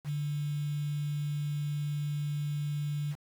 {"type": "tone with quantisation", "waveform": "sine", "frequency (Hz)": 146.83, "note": "D3", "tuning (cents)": 0, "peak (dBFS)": -30, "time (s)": [0.04, 3.16], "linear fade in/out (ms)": 50, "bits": 8, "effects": []}